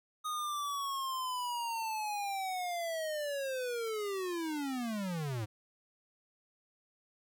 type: linear sweep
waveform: square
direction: down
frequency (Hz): 1244.5 to 101.6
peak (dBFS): -35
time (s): 0.24-5.46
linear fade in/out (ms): 20
effects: none